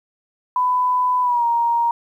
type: tone with pitch glide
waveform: sine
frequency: 999 to 937.5 Hz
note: B5 to A#5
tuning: +20 to +10 cents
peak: -15 dBFS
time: 0.56-1.91 s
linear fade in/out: 2 ms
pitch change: -110 cents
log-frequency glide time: 1.22-1.45 s
effects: 9-bit